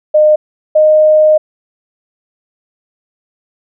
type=tone pair in turn; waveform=sine; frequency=610 / 616.7 Hz; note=D#5 / D#5; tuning=-34 / -16 cents; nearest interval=unison; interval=18 cents; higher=second; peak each=-4 dBFS; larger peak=neither; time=0.14-0.36 / 0.75-1.38 s; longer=second; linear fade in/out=10 ms; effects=none